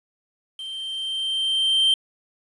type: tone with level ramp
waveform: triangle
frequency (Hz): 3136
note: G7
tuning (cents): 0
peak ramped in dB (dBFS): -30 to -13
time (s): 0.59-1.94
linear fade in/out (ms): 2
effects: resampled to 24000 Hz + 9-bit